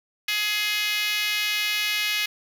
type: tone with high-pass filter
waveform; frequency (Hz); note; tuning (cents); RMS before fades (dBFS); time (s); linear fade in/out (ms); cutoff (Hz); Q
5% pulse; 419.9; G#4; +19; -25; 0.28-2.26; 5; 2200; 2
effects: none